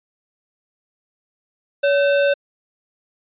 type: tone with sample-and-hold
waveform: sine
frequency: 566 Hz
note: C#5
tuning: 36 cents sharp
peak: -13 dBFS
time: 1.83-2.34 s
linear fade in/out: 10 ms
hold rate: 2100 Hz
effects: resampled to 8000 Hz